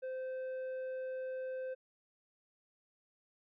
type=tone with tanh clipping; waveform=sine; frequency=518 Hz; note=C5; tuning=17 cents flat; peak=-39 dBFS; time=0.02-1.75 s; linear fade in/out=20 ms; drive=6 dB; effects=none

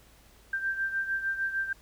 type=beating tone pair; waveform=sine; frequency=1574 / 1580.6 Hz; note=G6 / G6; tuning=+7 / +14 cents; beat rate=6.6 Hz; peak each=-29 / -35 dBFS; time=0.53-1.73 s; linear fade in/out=5 ms; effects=added 54 Hz sine -59 dBFS peak until 1.81 s + pink hiss -59 dBFS RMS until 1.81 s

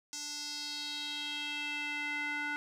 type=tone with band-pass filter sweep; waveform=square; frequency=293.7 Hz; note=D4; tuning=in tune; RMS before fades=-38 dBFS; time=0.13-2.56 s; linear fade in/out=0 ms; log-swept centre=6100 to 1700 Hz; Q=3.4; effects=none

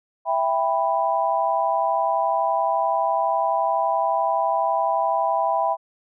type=chord; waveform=sine; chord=E minor; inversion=none; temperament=just; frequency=659.3 / 791.1 / 988.9 Hz; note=E5 / G5 / B5; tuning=0 / +16 / +2 cents; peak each=-23 dBFS; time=0.25-5.77 s; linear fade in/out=50 ms; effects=none

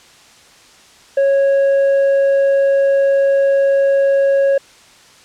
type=tone with tanh clipping; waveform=sine; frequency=551 Hz; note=C#5; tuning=11 cents flat; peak=-11 dBFS; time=1.17-4.58 s; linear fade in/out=5 ms; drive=4 dB; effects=white hiss -45 dBFS RMS until 5.24 s + low-pass 7000 Hz 12 dB/octave

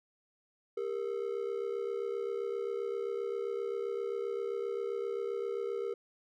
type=ring-modulated tone; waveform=triangle; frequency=433.1 Hz; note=A4; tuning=27 cents flat; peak=-28 dBFS; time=0.77-5.94 s; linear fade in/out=5 ms; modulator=33.8 Hz; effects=none

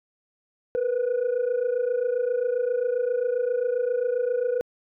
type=tone pair together; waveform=sine; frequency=472.5 / 500 Hz; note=A#4 / B4; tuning=+23 / +21 cents; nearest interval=minor second; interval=98 cents; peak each=-24 / -22 dBFS; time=0.75-4.61 s; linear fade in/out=0 ms; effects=tanh soft clip ceiling -19 dBFS

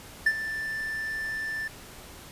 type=tone with ADSR envelope; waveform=triangle; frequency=1768 Hz; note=A6; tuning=8 cents sharp; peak=-15 dBFS; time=0.26-1.68 s; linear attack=7 ms; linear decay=55 ms; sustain=-13 dB; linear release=7 ms; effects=pink hiss -46 dBFS RMS until 2.31 s + resampled to 32000 Hz

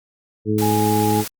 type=harmonic tone; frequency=106.9 Hz; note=A2; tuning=49 cents flat; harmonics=1 / 2 / 3 / 4; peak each=-22 / -22 / -22 / -22 dBFS; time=0.45-1.25 s; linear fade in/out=50 ms
type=noise; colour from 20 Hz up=white; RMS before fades=-29 dBFS; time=0.58-1.28 s; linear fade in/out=5 ms
type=tone; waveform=sine; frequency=830.6 Hz; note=G#5; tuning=in tune; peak=-20 dBFS; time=0.61-1.22 s; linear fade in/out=20 ms
effects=Opus 48 kbps

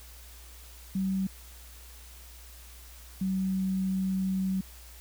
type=tone pair in turn; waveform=sine; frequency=191.1 / 189.67 Hz; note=G3 / F#3; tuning=-44 / +43 cents; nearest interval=unison; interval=13 cents; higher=first; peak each=-26 / -26 dBFS; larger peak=neither; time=0.95-1.27 / 3.21-4.61 s; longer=second; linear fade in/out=5 ms; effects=added 60 Hz sine -48 dBFS peak until 5 s + white hiss -52 dBFS RMS until 5 s

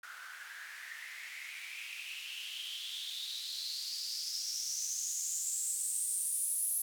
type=noise with band-pass filter sweep; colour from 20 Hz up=blue; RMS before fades=-39 dBFS; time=0.03-6.82 s; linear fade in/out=5 ms; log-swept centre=1400 to 11000 Hz; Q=7; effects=none

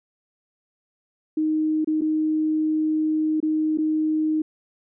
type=tone with dropouts; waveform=sine; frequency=311.1 Hz; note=D#4; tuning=in tune; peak=-19 dBFS; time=1.37-4.42 s; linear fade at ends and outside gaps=5 ms; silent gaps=1.846-1.873 / 2.01-2.017 / 3.403-3.427 / 3.775-3.784 s; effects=none

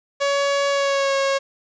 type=tone with pitch glide; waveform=sawtooth; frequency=562 to 547.3 Hz; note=C#5 to C#5; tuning=+24 to -22 cents; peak=-14 dBFS; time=0.2-1.39 s; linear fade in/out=20 ms; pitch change=-46 cents; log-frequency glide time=0.7-1.15 s; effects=resampled to 16000 Hz + 8-bit

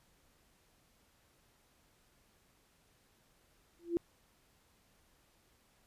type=tone with exponential growth; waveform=sine; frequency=341.5 Hz; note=F4; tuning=39 cents flat; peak=-25 dBFS; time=3.79-3.97 s; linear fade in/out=0 ms; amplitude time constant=38 ms; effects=pink hiss -70 dBFS RMS until 5.86 s + resampled to 32000 Hz

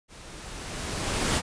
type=noise with level ramp; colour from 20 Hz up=pink; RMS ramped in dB=-47 to -23 dBFS; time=0.08-1.42 s; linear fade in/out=50 ms; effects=resampled to 22050 Hz

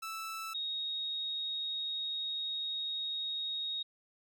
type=tone pair in turn; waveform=sawtooth / sine; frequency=1318.5 / 3752 Hz; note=E6 / A#7; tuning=0 / +11 cents; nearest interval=octave + tritone; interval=1811 cents; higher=second; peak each=-35 / -34 dBFS; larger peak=second; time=0.02-0.54 / 0.54-3.83 s; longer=second; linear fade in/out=10 ms; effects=none

